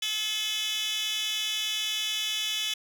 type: tone with high-pass filter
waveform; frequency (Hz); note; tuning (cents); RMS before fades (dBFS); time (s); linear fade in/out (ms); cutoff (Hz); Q
10% pulse; 429.8; A4; -41; -30; 0.02-2.74; 5; 3400; 5.9
effects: none